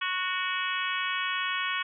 harmonic tone with a mistuned harmonic, 368.5 Hz, F#4, 7 cents flat, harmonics 3 / 4 / 5 / 6 / 7 / 8 / 9, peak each -33 / -34 / -35 / -36 / -36 / -37 / -38 dBFS, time 0.01-1.83 s, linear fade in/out 10 ms, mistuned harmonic 6, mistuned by +30 cents, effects none

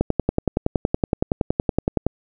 click train, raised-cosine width 2 ms, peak -4 dBFS, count 23, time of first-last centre 0.01-2.066 s, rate 10.7 Hz, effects none

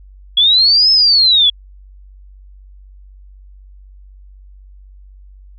sine linear two-way sweep, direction up then down, 3322 to 5240 to 3322 Hz, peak -7 dBFS, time 0.37-1.5 s, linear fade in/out 5 ms, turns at 0.91 s, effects added 48 Hz sine -37 dBFS peak until 5.58 s

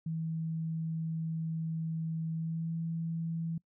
sine tone with pitch glide, 161.8 to 164.72 Hz, E3 to E3, -32 to -1 cents, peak -32 dBFS, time 0.06-3.58 s, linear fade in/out 5 ms, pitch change +31 cents, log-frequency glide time 2.33-2.74 s, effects noise-tail reverb RT60 0.1 s tail -24 dB re dry

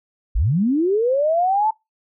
sine linear sweep, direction up, 36.71 to 892 Hz, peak -15 dBFS, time 0.35-1.71 s, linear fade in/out 10 ms, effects noise-tail reverb RT60 0.2 s tail -22 dB re dry

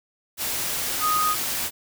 sine tone in noise, 1244.5 Hz, D#6, in tune, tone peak -20 dBFS, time 1-1.36 s, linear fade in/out 50 ms, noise white, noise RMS -27 dBFS, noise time 0.37-1.71 s, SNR +4 dB, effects none

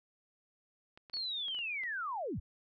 clicks, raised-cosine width 0.3 ms, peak -37 dBFS, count 8, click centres 0.975 / 1.098 / 1.138 / 1.169 / 1.483 / 1.548 / 1.589 / 1.836 s
sine linear sweep, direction down, 4485 to 37.24 Hz, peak -35 dBFS, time 1.13-2.4 s, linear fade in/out 10 ms
effects none

